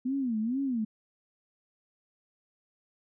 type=tone with vibrato; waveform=sine; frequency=244.2 Hz; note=B3; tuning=19 cents flat; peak=-27 dBFS; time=0.05-0.85 s; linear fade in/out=10 ms; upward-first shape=sine; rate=2.2 Hz; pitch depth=220 cents each way; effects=none